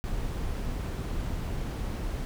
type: noise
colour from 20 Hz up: brown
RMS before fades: -32 dBFS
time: 0.04-2.25 s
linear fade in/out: 0 ms
effects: none